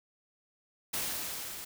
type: noise with level ramp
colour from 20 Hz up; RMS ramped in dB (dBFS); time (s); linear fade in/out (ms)
white; -33 to -43; 0.93-1.65; 10
effects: none